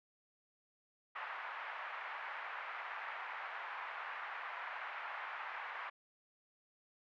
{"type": "band-pass noise", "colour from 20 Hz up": "pink", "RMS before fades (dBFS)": -45, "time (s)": [1.15, 5.9], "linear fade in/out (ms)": 10, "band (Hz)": [850, 2200], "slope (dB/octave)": 24, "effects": []}